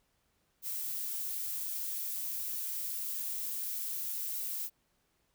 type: noise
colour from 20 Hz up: violet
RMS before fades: -37 dBFS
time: 0.62-4.7 s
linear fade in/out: 50 ms
effects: pink hiss -75 dBFS RMS until 5.34 s